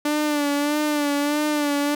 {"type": "tone with vibrato", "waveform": "sawtooth", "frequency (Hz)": 293.7, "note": "D4", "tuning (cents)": 0, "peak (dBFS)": -16, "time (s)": [0.05, 1.95], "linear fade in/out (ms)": 5, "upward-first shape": "sine", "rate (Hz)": 1.6, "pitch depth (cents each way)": 46, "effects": []}